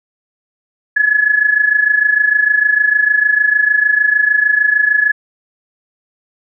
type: tone with amplitude modulation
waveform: sine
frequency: 1700 Hz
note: G#6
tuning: 40 cents sharp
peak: -6 dBFS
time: 0.96-5.12 s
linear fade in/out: 10 ms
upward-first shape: sine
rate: 26.6 Hz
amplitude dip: 75%
effects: none